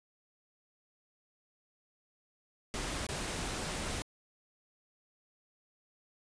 pink noise with dropouts, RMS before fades -37 dBFS, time 2.74-4.02 s, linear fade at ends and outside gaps 0 ms, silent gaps 3.067-3.089 s, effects resampled to 22050 Hz

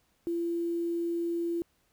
sine tone with quantisation, 340 Hz, F4, 46 cents flat, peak -28 dBFS, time 0.27-1.62 s, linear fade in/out 0 ms, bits 9, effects pink hiss -71 dBFS RMS until 1.92 s

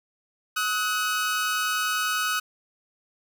sawtooth tone pair together, 1270 / 1480 Hz, D#6 / F#6, +35 / 0 cents, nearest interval minor third, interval 265 cents, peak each -23 / -23 dBFS, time 0.56-2.4 s, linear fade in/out 10 ms, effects none

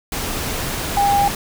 sine tone in noise, 805 Hz, G5, 46 cents sharp, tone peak -13 dBFS, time 0.97-1.28 s, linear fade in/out 2 ms, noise pink, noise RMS -24 dBFS, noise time 0.12-1.35 s, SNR +8 dB, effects none

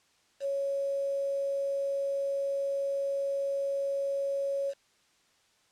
sine tone with quantisation, 554.4 Hz, C#5, in tune, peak -28 dBFS, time 0.4-4.74 s, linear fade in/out 50 ms, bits 8, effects white hiss -67 dBFS RMS until 5.71 s + low-pass 7000 Hz 12 dB/octave

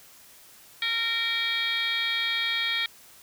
sine tone with frequency modulation, 2794 Hz, F7, in tune, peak -24 dBFS, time 0.82-2.86 s, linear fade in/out 2 ms, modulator 474 Hz, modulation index 2.4, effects white hiss -52 dBFS RMS until 3.22 s

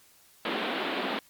pink band-pass noise, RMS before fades -31 dBFS, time 0.45-1.19 s, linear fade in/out 2 ms, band 210 to 3900 Hz, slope 48 dB/octave, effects white hiss -59 dBFS RMS until 1.29 s + MP3 96 kbps

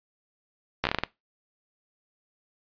slowing click train, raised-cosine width 0.3 ms, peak -8 dBFS, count 8, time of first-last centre 0.84-1.036 s, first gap 13 ms, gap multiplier 1.25, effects noise-tail reverb RT60 0.2 s tail -21 dB re dry + resampled to 11025 Hz

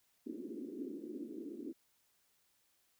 white band-pass noise, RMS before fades -45 dBFS, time 0.26-1.73 s, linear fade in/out 10 ms, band 240 to 370 Hz, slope 48 dB/octave, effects white hiss -75 dBFS RMS until 2.99 s

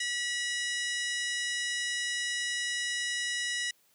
harmonic tone with a mistuned harmonic, 970 Hz, B5, 31 cents flat, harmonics 2 / 3 / 4 / 5 / 6 / 7 / 8 / 9 / 10, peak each -33 / -37 / -39 / -41 / -43 / -44 / -45 / -46 / -47 dBFS, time 0-3.71 s, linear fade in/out 5 ms, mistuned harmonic 5, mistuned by +100 cents, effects white hiss -67 dBFS RMS until 3.94 s + high-pass 100 Hz 12 dB/octave

